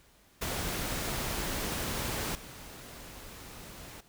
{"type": "noise with level steps", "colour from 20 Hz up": "pink", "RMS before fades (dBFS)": [-34, -47], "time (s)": [0.41, 4.01], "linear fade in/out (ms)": 10, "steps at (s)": 2.35, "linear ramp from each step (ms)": 2, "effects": ["pink hiss -62 dBFS RMS until 4.08 s"]}